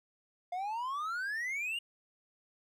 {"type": "exponential sweep", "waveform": "triangle", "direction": "up", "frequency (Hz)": [698.5, 2882], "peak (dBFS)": -32, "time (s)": [0.52, 1.79], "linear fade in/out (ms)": 5, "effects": []}